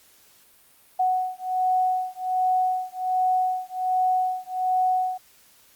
sine beating tone pair, 740 / 741.3 Hz, F#5 / F#5, 0 / +3 cents, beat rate 1.3 Hz, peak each -24 dBFS, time 0.99-5.18 s, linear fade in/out 10 ms, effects white hiss -56 dBFS RMS until 5.75 s + Opus 48 kbps

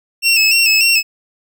25% pulse tone with vibrato, 2661 Hz, E7, 16 cents sharp, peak -6 dBFS, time 0.22-1.03 s, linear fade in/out 50 ms, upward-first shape square, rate 3.4 Hz, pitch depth 44 cents each way, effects none

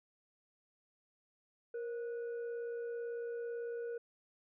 sine tone with frequency modulation, 470 Hz, A#4, 14 cents sharp, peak -38 dBFS, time 1.74-3.98 s, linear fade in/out 5 ms, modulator 998 Hz, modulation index 0.31, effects none

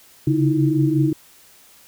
sine tone cluster, 135.9 / 141.3 / 314.1 / 338.5 Hz, C#3 / C#3 / D#4 / E4, -34 / +34 / +16 / +46 cents, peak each -24 / -19 / -18 / -25 dBFS, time 0.27-1.13 s, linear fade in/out 5 ms, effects white hiss -50 dBFS RMS until 1.87 s

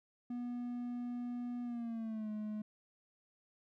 triangle tone with pitch glide, 243.1 to 212.9 Hz, B3 to G#3, -27 to +43 cents, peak -36 dBFS, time 0.3-2.62 s, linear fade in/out 5 ms, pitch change -230 cents, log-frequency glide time 1.63-2.3 s, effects none

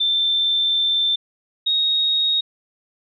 sine tone pair in turn, 3558 / 3754 Hz, A7 / A#7, +19 / +11 cents, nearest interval minor second, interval 92 cents, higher second, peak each -16 dBFS, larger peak neither, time 0-1.16 / 1.66-2.41 s, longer first, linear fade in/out 10 ms, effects none

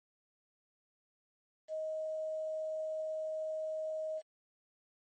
sine tone with quantisation, 628 Hz, D#5, 16 cents sharp, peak -35 dBFS, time 1.68-4.22 s, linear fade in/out 50 ms, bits 10, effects MP3 32 kbps

